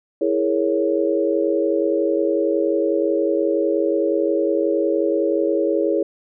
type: chord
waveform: sine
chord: A# half-diminished seventh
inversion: second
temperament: equal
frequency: 329.6 / 415.3 / 466.2 / 554.4 Hz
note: E4 / G#4 / A#4 / C#5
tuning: 0 / 0 / 0 / 0 cents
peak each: -21 / -21 / -25 / -22 dBFS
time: 0.21-6.03 s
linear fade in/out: 5 ms
effects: none